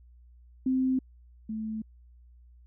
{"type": "tone pair in turn", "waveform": "sine", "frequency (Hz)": [260, 218.6], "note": ["C4", "A3"], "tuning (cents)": [-11, -11], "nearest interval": "minor third", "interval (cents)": 300, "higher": "first", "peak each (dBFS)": [-23, -31], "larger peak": "first", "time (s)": [[0.66, 0.99], [1.49, 1.82]], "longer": "neither", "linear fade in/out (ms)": 5, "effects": ["added 60 Hz sine -52 dBFS peak until 2.66 s"]}